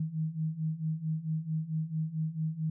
sine beating tone pair, 155.56 / 160.06 Hz, D#3 / D#3, 0 / +49 cents, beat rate 4.5 Hz, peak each -35 / -32 dBFS, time 0-2.7 s, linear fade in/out 5 ms, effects none

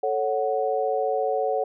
sine chord, F# minor, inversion first, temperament equal, 440 / 554.4 / 740 Hz, A4 / C#5 / F#5, 0 / 0 / 0 cents, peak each -26 dBFS, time 0.03-1.64 s, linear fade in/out 5 ms, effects none

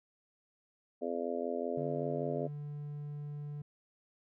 harmonic tone, 85.2 Hz, F2, 42 cents flat, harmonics 3 / 4 / 5 / 6 / 7 / 8, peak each -40 / -43 / -38 / -42 / -39 / -43 dBFS, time 1.01-2.48 s, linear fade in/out 20 ms
triangle tone, 146.6 Hz, D3, 3 cents flat, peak -37 dBFS, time 1.77-3.62 s, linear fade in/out 5 ms
effects none

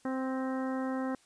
harmonic tone with a mistuned harmonic, 261.6 Hz, C4, in tune, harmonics 1 / 2 / 3 / 4 / 5 / 6 / 7, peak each -32 / -38 / -42 / -44 / -46 / -48 / -49 dBFS, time 0.05-1.15 s, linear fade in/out 2 ms, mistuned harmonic 7, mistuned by +31 cents, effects white hiss -64 dBFS RMS until 1.25 s + resampled to 22050 Hz

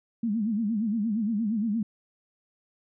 sine tone with vibrato, 217.1 Hz, A3, 23 cents flat, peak -24 dBFS, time 0.23-1.83 s, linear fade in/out 5 ms, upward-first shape sine, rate 8.6 Hz, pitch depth 140 cents each way, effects none

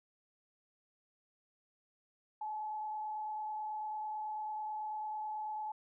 sine tone with frequency modulation, 856 Hz, A5, 48 cents flat, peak -37 dBFS, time 2.41-5.72 s, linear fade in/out 5 ms, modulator 29.1 Hz, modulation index 0.43, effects none

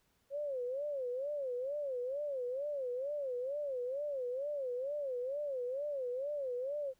sine tone with vibrato, 538 Hz, C5, 48 cents sharp, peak -35 dBFS, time 0.3-6.94 s, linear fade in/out 50 ms, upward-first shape sine, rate 2.2 Hz, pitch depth 170 cents each way, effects pink hiss -75 dBFS RMS until 6.99 s

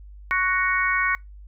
harmonic tone with a mistuned harmonic, 370 Hz, F#4, in tune, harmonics 3 / 4 / 5 / 6, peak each -25 / -25 / -25 / -25 dBFS, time 0.31-1.15 s, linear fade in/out 0 ms, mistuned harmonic 5, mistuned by +17 cents, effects noise-tail reverb RT60 0.2 s tail -26 dB re dry + added 50 Hz sine -40 dBFS peak until 1.47 s

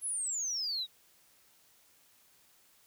sine exponential sweep, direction down, 11000 to 3729 Hz, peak -31 dBFS, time 0.01-0.87 s, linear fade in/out 50 ms, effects tanh soft clip ceiling -28 dBFS + white hiss -65 dBFS RMS until 2.86 s

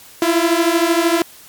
sawtooth beating tone pair, 330 / 343 Hz, E4 / F4, +2 / -31 cents, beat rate 13 Hz, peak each -12 dBFS, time 0.22-1.22 s, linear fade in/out 2 ms, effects white hiss -42 dBFS RMS until 1.48 s + MP3 96 kbps

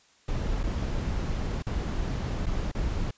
brown noise with dropouts, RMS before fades -29 dBFS, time 0.28-3.11 s, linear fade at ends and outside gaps 5 ms, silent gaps 0.633-0.637 / 1.625-1.666 / 2.46-2.465 / 2.716-2.749 s, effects white hiss -61 dBFS RMS until 3.17 s + resampled to 16000 Hz

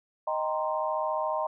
sine chord, C minor seventh, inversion first, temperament equal, 622.3 / 784 / 932.3 / 1046.5 Hz, Eb5 / G5 / Bb5 / C6, 0 / 0 / 0 / 0 cents, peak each -30 / -35 / -32 / -33 dBFS, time 0.27-1.47 s, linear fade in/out 5 ms, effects none

